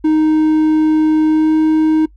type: tone with pitch glide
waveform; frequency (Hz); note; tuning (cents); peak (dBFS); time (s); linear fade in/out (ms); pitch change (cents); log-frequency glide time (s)
triangle; 311.1 to 313.4; D#4 to D#4; 0 to +13; -7; 0.04-2.06; 10; +13; 1.27-1.54
effects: noise-tail reverb RT60 0.1 s tail -22 dB re dry + added 50 Hz sine -41 dBFS peak until 2.16 s